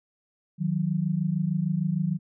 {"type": "tone pair together", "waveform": "sine", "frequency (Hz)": [157.01, 183.6], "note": ["D#3", "F#3"], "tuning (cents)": [16, -13], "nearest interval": "minor third", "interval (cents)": 271, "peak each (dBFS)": -26, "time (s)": [0.58, 2.19], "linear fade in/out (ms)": 50, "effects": []}